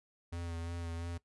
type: tone with vibrato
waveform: square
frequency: 84.6 Hz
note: E2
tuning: 45 cents sharp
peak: -39 dBFS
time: 0.32-1.18 s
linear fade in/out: 10 ms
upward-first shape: sine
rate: 2.9 Hz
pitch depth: 26 cents each way
effects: noise-tail reverb RT60 0.1 s tail -18 dB re dry + resampled to 24000 Hz